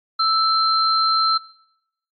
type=tone pair together; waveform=sine; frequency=1318.5 / 4128 Hz; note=E6 / C8; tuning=0 / -24 cents; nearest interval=octave + minor sixth; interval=1976 cents; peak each=-17 / -19 dBFS; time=0.19-1.38 s; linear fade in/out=10 ms; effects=noise-tail reverb RT60 0.8 s tail -21 dB re dry + MP3 64 kbps